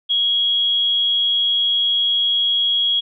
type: tone with amplitude modulation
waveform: sine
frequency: 3300 Hz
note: G#7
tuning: 12 cents flat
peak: -13 dBFS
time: 0.09-3.01 s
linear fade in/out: 20 ms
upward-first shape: sine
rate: 208 Hz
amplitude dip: 40%
effects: none